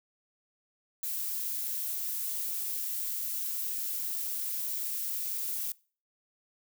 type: noise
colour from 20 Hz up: violet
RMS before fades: -34 dBFS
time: 1.03-5.72 s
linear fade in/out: 2 ms
effects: noise-tail reverb RT60 0.4 s tail -23 dB re dry